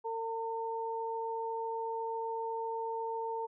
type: tone pair together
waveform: sine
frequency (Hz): 453.5 / 907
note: A#4 / A#5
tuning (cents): -48 / -48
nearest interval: octave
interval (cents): 1200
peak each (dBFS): -37 / -36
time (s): 0.04-3.47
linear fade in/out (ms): 20
effects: none